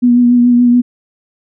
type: tone with vibrato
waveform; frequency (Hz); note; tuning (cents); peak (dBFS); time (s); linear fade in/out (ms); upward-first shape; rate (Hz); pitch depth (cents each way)
sine; 242.9; B3; -29; -5; 0.02-0.82; 20; triangle; 7; 27
effects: none